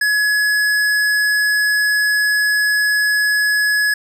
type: tone with hard clipping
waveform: triangle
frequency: 1691 Hz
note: G#6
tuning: 31 cents sharp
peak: -15 dBFS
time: 0.01-3.94 s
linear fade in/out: 5 ms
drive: 18 dB
effects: none